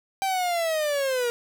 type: linear sweep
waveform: 45% pulse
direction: down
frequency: 784 to 470 Hz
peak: -23 dBFS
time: 0.22-1.3 s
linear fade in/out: 0 ms
effects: none